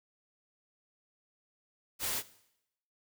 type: noise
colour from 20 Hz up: white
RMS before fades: -34 dBFS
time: 1.99-2.23 s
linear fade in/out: 50 ms
effects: noise-tail reverb RT60 0.8 s tail -18 dB re dry